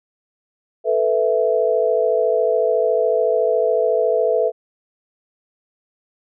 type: chord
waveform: sine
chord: A suspended second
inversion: none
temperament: equal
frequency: 440 / 493.9 / 659.3 Hz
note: A4 / B4 / E5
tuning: 0 / 0 / 0 cents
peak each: -19 dBFS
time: 0.84-4.52 s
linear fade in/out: 50 ms
effects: none